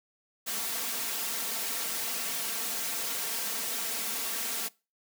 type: noise with comb filter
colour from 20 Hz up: white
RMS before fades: -33 dBFS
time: 0.46-4.69 s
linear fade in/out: 20 ms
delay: 4.4 ms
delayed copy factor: +0.7
effects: noise-tail reverb RT60 0.3 s tail -23 dB re dry + high-pass 200 Hz 12 dB/octave

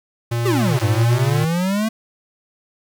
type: tone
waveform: square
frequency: 117.8 Hz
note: A#2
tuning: 19 cents sharp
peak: -19 dBFS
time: 0.31-1.45 s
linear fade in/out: 10 ms
type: exponential two-way sweep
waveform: square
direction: down then up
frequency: 419.2 to 98.7 to 225.8 Hz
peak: -18 dBFS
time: 0.45-1.89 s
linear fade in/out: 10 ms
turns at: 0.85 s
effects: 8-bit

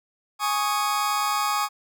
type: chord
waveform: 40% pulse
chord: Ab suspended fourth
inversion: none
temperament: just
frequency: 830.6 / 1107.5 / 1245.9 Hz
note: Ab5 / Db6 / Eb6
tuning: 0 / -2 / +2 cents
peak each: -26 dBFS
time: 0.39-1.69 s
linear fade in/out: 50 ms
effects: none

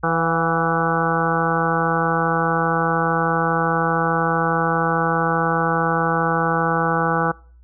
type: harmonic tone with a mistuned harmonic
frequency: 164.81 Hz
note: E3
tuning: in tune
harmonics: 1 / 2 / 3 / 4 / 5 / 6 / 7 / 8 / 9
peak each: -24 / -28 / -24 / -30 / -24 / -30 / -25 / -26 / -25 dBFS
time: 0.03-7.32 s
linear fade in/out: 10 ms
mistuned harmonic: 4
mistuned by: +58 cents
effects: noise-tail reverb RT60 0.5 s tail -25 dB re dry + added 60 Hz sine -45 dBFS peak until 7.63 s

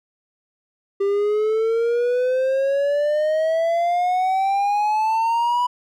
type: exponential sweep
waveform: triangle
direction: up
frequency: 394.3 to 987.8 Hz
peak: -15 dBFS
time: 1-5.67 s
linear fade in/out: 10 ms
effects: none

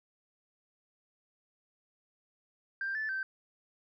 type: tone with pitch steps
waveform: sine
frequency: 1582 / 1749 / 1553 Hz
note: G6 / A6 / G6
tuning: +15 / -11 / -17 cents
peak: -31 dBFS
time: 2.81-3.23 s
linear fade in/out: 2 ms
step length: 140 ms
effects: tanh soft clip ceiling -28 dBFS

